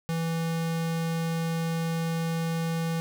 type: tone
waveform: square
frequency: 164.81 Hz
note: E3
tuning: in tune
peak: -27 dBFS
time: 0.09-3 s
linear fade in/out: 0 ms
effects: none